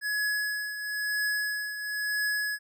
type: tone with tremolo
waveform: square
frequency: 1688 Hz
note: G#6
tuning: 28 cents sharp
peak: -26 dBFS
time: 0.01-2.59 s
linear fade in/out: 50 ms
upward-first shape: triangle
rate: 1 Hz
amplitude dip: 65%
effects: none